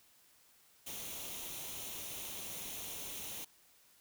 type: noise with comb filter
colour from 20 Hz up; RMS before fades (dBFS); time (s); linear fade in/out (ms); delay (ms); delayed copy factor
white; -44; 0.86-3.45; 10; 0.31; +0.55
effects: white hiss -66 dBFS RMS until 4 s